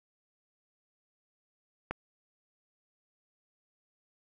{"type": "click", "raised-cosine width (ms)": 0.5, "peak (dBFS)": -18, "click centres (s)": 1.91, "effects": []}